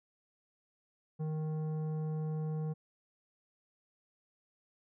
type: tone with tanh clipping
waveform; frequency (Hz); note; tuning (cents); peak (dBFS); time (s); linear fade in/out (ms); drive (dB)
sine; 155.56; D#3; 0; -35; 1.19-2.74; 20; 11
effects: none